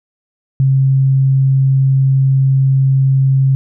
sine tone, 134.4 Hz, C3, 47 cents sharp, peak -8 dBFS, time 0.6-3.55 s, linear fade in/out 0 ms, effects none

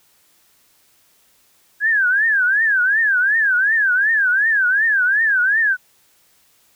sine tone with vibrato, 1628 Hz, G#6, 35 cents flat, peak -13 dBFS, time 1.8-5.77 s, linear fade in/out 50 ms, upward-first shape triangle, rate 2.7 Hz, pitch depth 230 cents each way, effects white hiss -57 dBFS RMS until 6.75 s

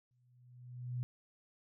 sine tone with exponential growth, 123.7 Hz, B2, 3 cents sharp, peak -33 dBFS, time 0.11-1.03 s, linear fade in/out 0 ms, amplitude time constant 200 ms, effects none

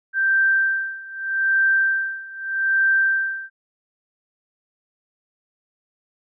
sine tone with tremolo, 1568 Hz, G6, in tune, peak -14 dBFS, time 0.13-3.5 s, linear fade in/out 50 ms, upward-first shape sine, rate 0.81 Hz, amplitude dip 90%, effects none

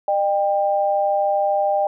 sine tone pair together, 605.8 / 793 Hz, D#5 / G5, -46 / +20 cents, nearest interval perfect fourth, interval 466 cents, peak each -19 dBFS, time 0.08-1.87 s, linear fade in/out 2 ms, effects none

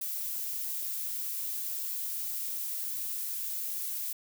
violet noise, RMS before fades -35 dBFS, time 0.01-4.13 s, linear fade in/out 5 ms, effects none

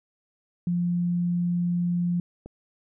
sine tone, 174.8 Hz, F3, 2 cents sharp, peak -22 dBFS, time 0.67-2.2 s, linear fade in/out 2 ms
click, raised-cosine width 2 ms, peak -27 dBFS, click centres 2.46 s
effects none

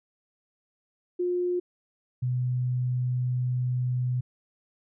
sine tone pair in turn, 356.5 / 125.24 Hz, F4 / B2, +36 / +25 cents, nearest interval octave + tritone, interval 1811 cents, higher first, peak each -24 dBFS, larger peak neither, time 1.19-1.6 / 2.22-4.21 s, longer second, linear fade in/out 10 ms, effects none

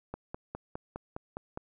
click train, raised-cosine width 1 ms, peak -23 dBFS, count 8, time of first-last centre 0.14-1.574 s, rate 4.88 Hz, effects none

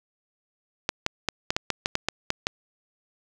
clicks, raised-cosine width 0.2 ms, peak -6 dBFS, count 11, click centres 0.891 / 1.064 / 1.287 / 1.505 / 1.565 / 1.703 / 1.859 / 1.954 / 2.086 / 2.304 / 2.469 s, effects none

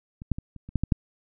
clicks, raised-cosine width 5 ms, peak -26 / -11 / -21 / -29 / -28 / -11 / -12 / -7 dBFS, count 8, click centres 0.219 / 0.317 / 0.385 / 0.563 / 0.69 / 0.757 / 0.836 / 0.922 s, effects none

